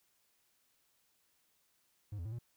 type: tone with pitch steps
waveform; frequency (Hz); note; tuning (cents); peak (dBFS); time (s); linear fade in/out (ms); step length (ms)
triangle; 103.4 / 84.4 / 110.2 / 118.7; G#2 / E2 / A2 / A#2; -7 / +41 / +3 / +32; -37; 2.12-2.388; 5; 67
effects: white hiss -75 dBFS RMS until 2.56 s